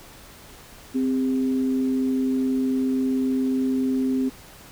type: tone pair together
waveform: sine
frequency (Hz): 260.4 / 403.8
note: C4 / G#4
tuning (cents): -8 / -49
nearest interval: minor sixth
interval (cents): 759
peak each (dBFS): -20 / -31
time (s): 0.94-4.3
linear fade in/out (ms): 20
effects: pink hiss -46 dBFS RMS until 4.71 s